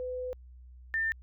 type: tone pair in turn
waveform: sine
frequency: 504 / 1796.1 Hz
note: B4 / A6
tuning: +35 / +35 cents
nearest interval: octave + minor seventh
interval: 2200 cents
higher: second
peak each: -33 / -27 dBFS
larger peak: second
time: 0-0.33 / 0.94-1.12 s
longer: first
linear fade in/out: 0 ms
effects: added 62 Hz sine -48 dBFS peak until 1.22 s